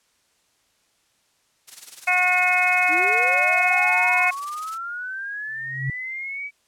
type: noise with tremolo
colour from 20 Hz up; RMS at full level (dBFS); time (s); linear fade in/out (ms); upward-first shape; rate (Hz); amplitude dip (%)
blue; -34; 1.67-4.78; 20; sine; 20; 75
type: harmonic tone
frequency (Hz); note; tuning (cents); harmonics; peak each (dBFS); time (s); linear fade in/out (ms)
362.6; F#4; -35; 2 / 3 / 4 / 5 / 6 / 7; -23 / -30 / -26 / -31 / -20 / -22; 2.07-4.31; 10
type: linear sweep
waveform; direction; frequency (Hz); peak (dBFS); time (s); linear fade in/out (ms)
sine; up; 293.7 to 2300; -28; 2.88-6.51; 50
type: tone with exponential growth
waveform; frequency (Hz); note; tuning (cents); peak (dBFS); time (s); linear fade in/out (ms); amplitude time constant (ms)
sine; 133.8; C3; +39; -20; 5.48-5.9; 2; 90
effects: white hiss -65 dBFS RMS until 6.67 s + low-pass 9000 Hz 12 dB/octave